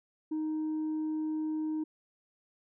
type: tone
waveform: sine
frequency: 311.1 Hz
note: D#4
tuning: in tune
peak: -28 dBFS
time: 0.31-1.84 s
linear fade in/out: 10 ms
effects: tanh soft clip ceiling -29 dBFS